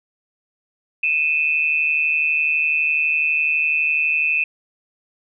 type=tone pair together; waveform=sine; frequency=2485 / 2637 Hz; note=D#7 / E7; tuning=-3 / 0 cents; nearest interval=minor second; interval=103 cents; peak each=-19 dBFS; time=1.03-4.44 s; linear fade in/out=5 ms; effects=none